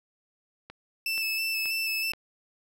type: click train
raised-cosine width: 0.3 ms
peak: -26 dBFS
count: 4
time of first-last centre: 0.7-2.135 s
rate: 2.09 Hz
type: tone with vibrato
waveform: 30% pulse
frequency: 2637 Hz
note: E7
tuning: in tune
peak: -24 dBFS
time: 1.06-2.12 s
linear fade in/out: 2 ms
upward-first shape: square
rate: 3.1 Hz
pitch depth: 16 cents each way
effects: none